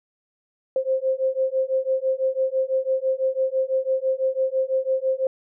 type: beating tone pair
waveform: sine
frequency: 523 / 529 Hz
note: C5 / C5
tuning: -1 / +19 cents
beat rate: 6 Hz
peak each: -23 dBFS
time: 0.76-5.27 s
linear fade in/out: 2 ms
effects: none